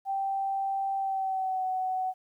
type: tone with pitch glide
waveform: sine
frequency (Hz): 781 to 747.9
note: G5 to F#5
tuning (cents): -7 to +18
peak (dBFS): -27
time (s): 0.05-2.14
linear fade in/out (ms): 50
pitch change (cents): -75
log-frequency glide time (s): 0.97-1.65
effects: 11-bit